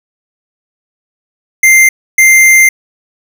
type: tone bursts at uneven times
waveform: square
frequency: 2093 Hz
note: C7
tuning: in tune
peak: -3 dBFS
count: 2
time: 1.63-1.89 / 2.18-2.69 s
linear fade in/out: 5 ms
effects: none